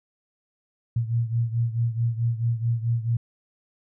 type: beating tone pair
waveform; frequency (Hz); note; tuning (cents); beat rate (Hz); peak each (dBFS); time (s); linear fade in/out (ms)
sine; 115.4 / 120; A#2 / B2; -17 / -49; 4.6; -23 / -27; 0.96-3.17; 5
effects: none